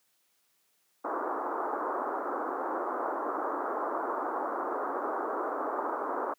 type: band-pass noise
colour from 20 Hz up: white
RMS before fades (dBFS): -33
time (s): 1.04-6.34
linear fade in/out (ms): 10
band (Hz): 280 to 1300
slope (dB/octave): 48
effects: white hiss -72 dBFS RMS until 6.38 s + high-pass 150 Hz 12 dB/octave